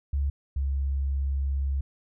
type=tone pair in turn; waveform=sine; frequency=70 / 68.56 Hz; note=C#2 / C#2; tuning=+18 / -18 cents; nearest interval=unison; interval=36 cents; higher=first; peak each=-23 / -24 dBFS; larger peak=first; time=0.13-0.3 / 0.56-1.81 s; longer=second; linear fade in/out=5 ms; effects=none